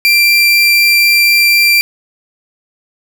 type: tone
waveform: 30% pulse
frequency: 2363 Hz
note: D7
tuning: 10 cents sharp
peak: -4 dBFS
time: 0.05-1.81 s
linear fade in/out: 0 ms
effects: none